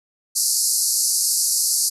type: band-pass noise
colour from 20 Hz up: white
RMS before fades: -20 dBFS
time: 0.35-1.9 s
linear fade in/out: 20 ms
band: 4400 to 12000 Hz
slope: 96 dB/octave
effects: none